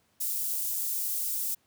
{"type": "high-pass noise", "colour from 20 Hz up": "white", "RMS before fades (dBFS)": -31, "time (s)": [0.2, 1.55], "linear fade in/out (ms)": 10, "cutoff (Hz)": 9000, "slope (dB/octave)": 12, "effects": ["pink hiss -69 dBFS RMS until 1.66 s", "high-pass 80 Hz 12 dB/octave"]}